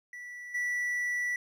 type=tone with level steps; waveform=triangle; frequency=1958 Hz; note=B6; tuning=15 cents flat; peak=-39 / -27 dBFS; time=0.13-1.36 s; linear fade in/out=2 ms; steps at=0.54 s; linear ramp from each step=10 ms; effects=none